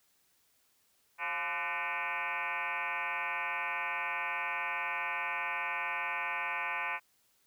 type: tone with frequency modulation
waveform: sine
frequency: 1661.2 Hz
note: G#6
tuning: in tune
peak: -32 dBFS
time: 1.18-7 s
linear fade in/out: 50 ms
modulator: 160 Hz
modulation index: 5.5
effects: white hiss -71 dBFS RMS until 7.46 s